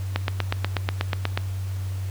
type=click train; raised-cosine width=0.3 ms; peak=-7 dBFS; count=11; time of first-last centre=0.16-1.375 s; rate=8.23 Hz; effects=added 95 Hz sine -26 dBFS peak until 2.1 s + pink hiss -45 dBFS RMS until 2.1 s